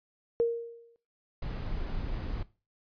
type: tone with exponential decay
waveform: sine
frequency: 466.2 Hz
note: A#4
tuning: in tune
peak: -20 dBFS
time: 0.4-0.96 s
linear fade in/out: 0 ms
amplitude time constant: 120 ms
type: noise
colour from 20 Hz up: brown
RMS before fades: -34 dBFS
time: 1.42-2.43 s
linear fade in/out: 5 ms
effects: noise-tail reverb RT60 0.3 s tail -18 dB re dry + resampled to 11025 Hz